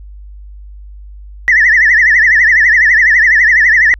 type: tone with vibrato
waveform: sine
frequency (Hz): 1870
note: A#6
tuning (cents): +5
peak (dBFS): -4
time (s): 1.48-3.94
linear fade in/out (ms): 0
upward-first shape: triangle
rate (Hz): 12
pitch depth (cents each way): 180
effects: tanh soft clip ceiling 0 dBFS + added 50 Hz sine -29 dBFS peak until 3.99 s